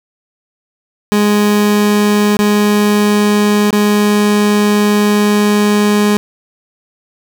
30% pulse tone with dropouts, 207.7 Hz, G#3, in tune, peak -6 dBFS, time 1.12-6.17 s, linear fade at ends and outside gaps 0 ms, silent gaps 2.368-2.391 / 3.706-3.728 s, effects none

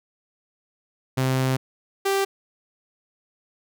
sawtooth tone pair in turn, 130.81 / 392 Hz, C3 / G4, 0 / 0 cents, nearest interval octave + perfect fifth, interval 1900 cents, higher second, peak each -16 dBFS, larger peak neither, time 1.17-1.57 / 2.05-2.25 s, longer first, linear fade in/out 10 ms, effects none

